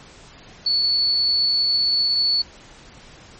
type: tone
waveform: sine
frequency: 4435 Hz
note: C#8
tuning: in tune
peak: -16 dBFS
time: 0.66-2.42 s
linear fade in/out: 5 ms
effects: pink hiss -45 dBFS RMS until 3.39 s + MP3 32 kbps